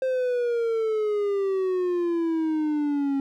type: exponential sweep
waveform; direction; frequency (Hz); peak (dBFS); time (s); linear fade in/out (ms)
triangle; down; 525 to 272.7; -20; 0.02-3.2; 2
effects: none